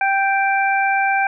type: harmonic tone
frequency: 784 Hz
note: G5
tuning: in tune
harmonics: 1 / 2 / 3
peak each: -17 / -20 / -22 dBFS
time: 0.01-1.27 s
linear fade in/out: 2 ms
effects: none